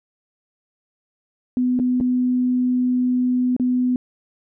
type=tone with dropouts; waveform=sine; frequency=250.3 Hz; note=B3; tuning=23 cents sharp; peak=-16 dBFS; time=1.57-3.96 s; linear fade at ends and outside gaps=1 ms; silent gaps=1.791-1.798 / 2.002-2.009 / 3.565-3.598 s; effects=none